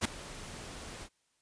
pink noise with ADSR envelope, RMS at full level -26 dBFS, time 0.01-1.09 s, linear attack 40 ms, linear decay 5 ms, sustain -19 dB, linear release 57 ms, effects white hiss -75 dBFS RMS until 1.41 s + resampled to 22050 Hz

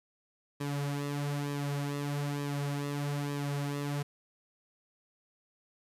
sawtooth tone with flanger, 143.4 Hz, D3, 41 cents flat, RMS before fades -34 dBFS, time 0.6-4.03 s, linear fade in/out 10 ms, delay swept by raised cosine 1.4 to 5.7 ms, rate 1.1 Hz, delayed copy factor -0.65, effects resampled to 32000 Hz + 11-bit

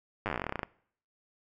slowing click train, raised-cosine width 0.5 ms, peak -17 dBFS, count 19, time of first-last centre 0.26-0.632 s, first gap 9 ms, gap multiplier 1.09, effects noise-tail reverb RT60 0.6 s tail -22 dB re dry

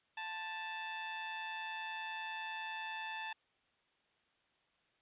15% pulse tone with amplitude modulation, 880 Hz, A5, in tune, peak -32 dBFS, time 0.17-3.33 s, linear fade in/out 5 ms, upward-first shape sine, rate 170 Hz, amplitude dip 40%, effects white hiss -75 dBFS RMS until 5.01 s + resampled to 8000 Hz

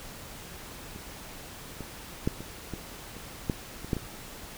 clicks, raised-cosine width 3 ms, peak -28 / -25 / -12 / -26 / -21 / -29 / -13 / -27 / -13 / -20 dBFS, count 10, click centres 0.961 / 1.807 / 2.275 / 2.406 / 2.737 / 3.167 / 3.498 / 3.846 / 3.932 / 3.967 s, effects pink hiss -44 dBFS RMS until 4.57 s

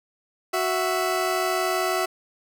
20% pulse tone pair together, 370 / 660.7 Hz, F#4 / E5, 0 / +4 cents, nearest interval minor seventh, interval 1004 cents, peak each -20 dBFS, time 0.53-2.06 s, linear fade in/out 10 ms, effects none

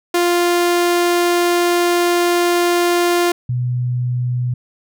sawtooth / sine tone pair in turn, 349.2 / 123.7 Hz, F4 / B2, 0 / +3 cents, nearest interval octave + tritone, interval 1797 cents, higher first, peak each -9 / -16 dBFS, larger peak first, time 0.14-3.32 / 3.49-4.54 s, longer first, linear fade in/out 5 ms, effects none

